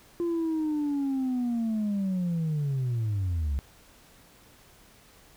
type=linear sweep; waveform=sine; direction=down; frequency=346.5 to 65.41 Hz; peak=-23 dBFS; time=0.2-3.59 s; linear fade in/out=0 ms; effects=tanh soft clip ceiling -24 dBFS + pink hiss -56 dBFS RMS until 5.36 s